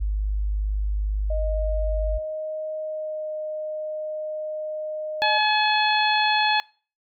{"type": "tone", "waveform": "sine", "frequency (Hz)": 51.1, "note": "G#1", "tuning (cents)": -27, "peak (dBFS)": -21, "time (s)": [0, 2.19], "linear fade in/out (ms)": 20}
{"type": "tone with pitch glide", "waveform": "sine", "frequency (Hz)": [622.3, 616.6], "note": ["D#5", "D#5"], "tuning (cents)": [0, -16], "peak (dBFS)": -27, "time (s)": [1.3, 5.38], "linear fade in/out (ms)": 5, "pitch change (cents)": -16, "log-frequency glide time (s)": [2.78, 3.32]}
{"type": "harmonic tone", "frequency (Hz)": 852, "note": "G#5", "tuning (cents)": 44, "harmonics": [1, 2, 3, 4, 5], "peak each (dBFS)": [-21, -24, -26, -27, -28], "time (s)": [5.22, 6.6], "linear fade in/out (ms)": 0}
{"effects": ["noise-tail reverb RT60 0.4 s tail -25 dB re dry"]}